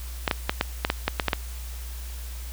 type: clicks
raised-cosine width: 0.3 ms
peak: -5 dBFS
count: 10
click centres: 0.278 / 0.312 / 0.495 / 0.611 / 0.849 / 0.901 / 1.08 / 1.198 / 1.283 / 1.332 s
effects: added 60 Hz sine -33 dBFS peak until 2.52 s + white hiss -44 dBFS RMS until 2.52 s